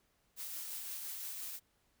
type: noise with tremolo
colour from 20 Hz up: blue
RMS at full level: -42 dBFS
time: 0.36-1.6 s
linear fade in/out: 50 ms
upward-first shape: triangle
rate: 5.8 Hz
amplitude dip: 30%
effects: pink hiss -75 dBFS RMS until 2 s